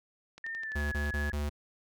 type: click train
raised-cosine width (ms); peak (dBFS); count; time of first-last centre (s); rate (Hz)
0.2; -31; 9; 0.38-1.058; 11.8
type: tone with pitch glide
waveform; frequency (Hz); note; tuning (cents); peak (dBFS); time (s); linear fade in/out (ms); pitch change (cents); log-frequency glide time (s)
sine; 1813 to 1691.6; A#6 to G#6; -49 to +31; -35; 0.44-1.32; 2; -120; 0.58-0.83
type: tone bursts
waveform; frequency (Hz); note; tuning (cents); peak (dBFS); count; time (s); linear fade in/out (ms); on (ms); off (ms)
square; 73.42; D2; 0; -31; 4; 0.75-1.496; 10; 170; 22
effects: none